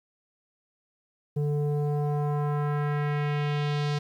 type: tone with low-pass filter sweep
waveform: square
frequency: 146.83 Hz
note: D3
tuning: in tune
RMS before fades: -27 dBFS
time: 1.36-3.99 s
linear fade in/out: 10 ms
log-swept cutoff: 370 to 4800 Hz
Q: 1.6
effects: 10-bit